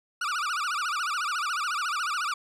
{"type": "tone with vibrato", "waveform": "40% pulse", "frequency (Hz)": 1304, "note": "E6", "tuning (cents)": -19, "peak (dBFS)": -26, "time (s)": [0.21, 2.34], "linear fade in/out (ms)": 5, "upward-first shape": "sine", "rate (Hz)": 14, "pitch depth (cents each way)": 220, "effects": ["low-pass 8000 Hz 12 dB/octave", "10-bit"]}